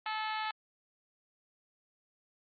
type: harmonic tone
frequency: 433.8 Hz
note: A4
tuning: 25 cents flat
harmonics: 2 / 3 / 4 / 5 / 6 / 7 / 8 / 9 / 10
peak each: -36 / -40 / -42 / -44 / -46 / -47 / -48 / -49 / -50 dBFS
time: 0.06-0.51 s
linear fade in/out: 2 ms
effects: Opus 32 kbps